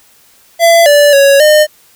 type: tone with pitch steps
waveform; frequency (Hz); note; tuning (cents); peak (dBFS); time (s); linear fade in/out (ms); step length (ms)
square; 674 / 582 / 556 / 608; E5 / D5 / C#5 / D#5; +38 / -16 / +5 / -40; -4; 0.59-1.67; 50; 270
effects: white hiss -46 dBFS RMS until 1.95 s